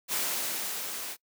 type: noise with level ramp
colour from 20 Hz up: white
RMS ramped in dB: -29 to -38 dBFS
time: 0.08-1.17 s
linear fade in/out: 50 ms
effects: noise-tail reverb RT60 0.1 s tail -23 dB re dry + high-pass 200 Hz 12 dB/octave